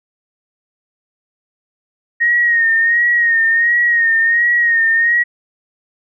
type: tone with vibrato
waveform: sine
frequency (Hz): 1864.7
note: A#6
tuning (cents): 0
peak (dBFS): -10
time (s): 2.2-5.24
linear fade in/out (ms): 20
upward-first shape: sine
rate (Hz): 1.4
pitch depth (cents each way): 49
effects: none